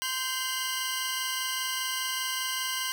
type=tone cluster; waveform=15% pulse; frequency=1033 / 1562 / 2853 Hz; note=C6 / G6 / F7; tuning=-22 / -7 / +36 cents; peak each=-27 dBFS; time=0.02-2.92 s; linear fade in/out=0 ms; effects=none